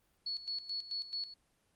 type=tone with tremolo; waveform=sine; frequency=4396 Hz; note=C#8; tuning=15 cents flat; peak=-35 dBFS; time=0.26-1.34 s; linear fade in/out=5 ms; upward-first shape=square; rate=4.6 Hz; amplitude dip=75%; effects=pink hiss -74 dBFS RMS until 1.75 s + Opus 24 kbps